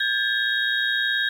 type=tone cluster; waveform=sine; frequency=1602 / 1721 / 3288 / 3772 Hz; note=G6 / A6 / G#7 / A#7; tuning=+37 / -39 / -18 / +20 cents; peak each=-23 / -27 / -30 / -27 dBFS; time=0-1.29 s; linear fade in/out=5 ms; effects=8-bit